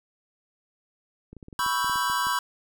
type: clicks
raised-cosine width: 3 ms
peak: -30 dBFS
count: 12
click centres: 1.33 / 1.367 / 1.428 / 1.484 / 1.528 / 1.592 / 1.663 / 1.845 / 1.897 / 1.958 / 2.099 / 2.269 s
type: chord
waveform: square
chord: C# half-diminished seventh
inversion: third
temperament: equal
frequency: 987.8 / 1108.7 / 1318.5 / 1568 Hz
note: B5 / C#6 / E6 / G6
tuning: 0 / 0 / 0 / 0 cents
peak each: -28 / -30 / -33 / -31 dBFS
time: 1.59-2.39 s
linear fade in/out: 2 ms
effects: none